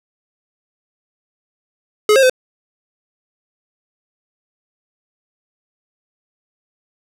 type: tone with pitch steps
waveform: square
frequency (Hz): 423.8 / 536 / 512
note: G#4 / C5 / C5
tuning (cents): +35 / +42 / -38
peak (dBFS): -9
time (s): 2.09-2.297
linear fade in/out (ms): 2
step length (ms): 69
effects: low-pass 12000 Hz 12 dB/octave